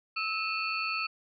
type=tone cluster; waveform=sine; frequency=1305 / 2477 / 2670 / 4440 Hz; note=E6 / D#7 / E7 / C#8; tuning=-18 / -8 / +22 / +2 cents; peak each=-34 / -36 / -34 / -37 dBFS; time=0.16-1.07 s; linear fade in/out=10 ms; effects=none